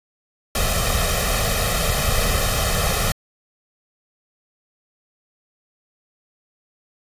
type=noise with comb filter; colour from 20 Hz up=pink; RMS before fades=-20 dBFS; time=0.55-3.12 s; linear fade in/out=2 ms; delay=1.6 ms; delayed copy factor=+0.85; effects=resampled to 32000 Hz